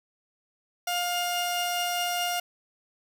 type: tone pair together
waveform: sawtooth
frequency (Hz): 706.8 / 2832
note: F5 / F7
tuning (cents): +21 / +23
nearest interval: 2 octaves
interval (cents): 2402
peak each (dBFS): -24 / -28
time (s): 0.87-2.4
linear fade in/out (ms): 5
effects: none